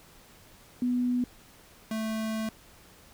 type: tone pair in turn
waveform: sine / square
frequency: 246.9 / 220 Hz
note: B3 / A3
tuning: 0 / 0 cents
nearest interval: major second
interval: 200 cents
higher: first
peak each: -24 / -30 dBFS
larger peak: first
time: 0.82-1.24 / 1.91-2.49 s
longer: second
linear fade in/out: 2 ms
effects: pink hiss -55 dBFS RMS until 3.13 s